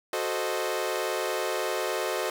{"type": "chord", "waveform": "sawtooth", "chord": "F# diminished seventh", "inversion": "none", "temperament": "equal", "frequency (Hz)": [370, 440, 523.3, 622.3], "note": ["F#4", "A4", "C5", "Eb5"], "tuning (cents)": [0, 0, 0, 0], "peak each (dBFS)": -29, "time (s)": [0.13, 2.3], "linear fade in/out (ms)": 2, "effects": []}